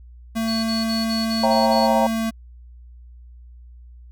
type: tone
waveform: square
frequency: 224.9 Hz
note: A3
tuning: 38 cents sharp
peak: -21 dBFS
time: 0.35-2.31 s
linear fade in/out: 20 ms
type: tone bursts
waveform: sine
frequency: 4405 Hz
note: C#8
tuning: 12 cents flat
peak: -25 dBFS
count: 7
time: 0.47-1.876 s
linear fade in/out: 20 ms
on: 170 ms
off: 36 ms
type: chord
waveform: sine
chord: C# diminished seventh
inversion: none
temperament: equal with one note detuned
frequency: 540.8 / 659.3 / 784 / 932.3 Hz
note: C#5 / E5 / G5 / Bb5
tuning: -43 / 0 / 0 / 0 cents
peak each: -21 dBFS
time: 1.43-2.07 s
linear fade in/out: 5 ms
effects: added 60 Hz sine -40 dBFS peak until 4.11 s + MP3 96 kbps